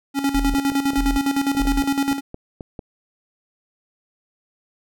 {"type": "tone with tremolo", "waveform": "square", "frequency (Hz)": 277.2, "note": "C#4", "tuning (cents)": 0, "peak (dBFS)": -17, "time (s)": [0.14, 2.21], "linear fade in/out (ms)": 50, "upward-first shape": "square", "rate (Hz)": 9.8, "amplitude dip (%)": 65}
{"type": "tone bursts", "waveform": "sine", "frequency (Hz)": 40.87, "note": "E1", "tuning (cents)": -14, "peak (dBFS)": -20, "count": 3, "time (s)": [0.34, 1.81], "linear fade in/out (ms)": 10, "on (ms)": 210, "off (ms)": 420}
{"type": "clicks", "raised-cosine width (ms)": 2, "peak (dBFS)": -19, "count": 12, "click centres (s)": [0.539, 0.585, 0.719, 0.934, 1.55, 1.598, 1.654, 1.839, 2.116, 2.344, 2.608, 2.792]}
{"effects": []}